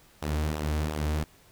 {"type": "tone with flanger", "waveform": "sawtooth", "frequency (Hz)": 76.1, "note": "D#2", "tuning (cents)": -38, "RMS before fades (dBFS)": -29, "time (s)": [0.22, 1.24], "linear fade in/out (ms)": 5, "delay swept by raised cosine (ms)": [0.44, 5.94], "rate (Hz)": 2.8, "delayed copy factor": -0.55, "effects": ["pink hiss -58 dBFS RMS until 1.51 s"]}